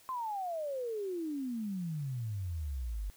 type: exponential sweep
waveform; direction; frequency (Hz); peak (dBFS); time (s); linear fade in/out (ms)
sine; down; 1060 to 47; -34; 0.09-3.1; 0
effects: white hiss -61 dBFS RMS until 3.16 s